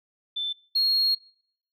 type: tone pair in turn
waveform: sine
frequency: 3534 / 4280 Hz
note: A7 / C8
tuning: +7 / +38 cents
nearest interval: minor third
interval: 331 cents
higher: second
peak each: -26 / -18 dBFS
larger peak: second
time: 0.36-0.53 / 0.75-1.15 s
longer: second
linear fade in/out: 10 ms
effects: noise-tail reverb RT60 0.7 s tail -26 dB re dry + tanh soft clip ceiling -17 dBFS